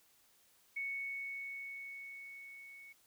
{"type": "tone with level ramp", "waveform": "sine", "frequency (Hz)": 2217, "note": "C#7", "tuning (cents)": 0, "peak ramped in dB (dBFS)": [-36, -52], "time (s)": [0.76, 2.93], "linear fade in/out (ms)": 10, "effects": ["white hiss -69 dBFS RMS until 3.06 s"]}